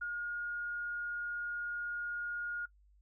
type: tone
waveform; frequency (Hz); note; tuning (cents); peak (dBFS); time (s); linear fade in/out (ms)
sine; 1429; F6; +39; -35; 0.01-2.66; 10
effects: noise-tail reverb RT60 0.1 s tail -24 dB re dry + added 50 Hz sine -62 dBFS peak until 3.01 s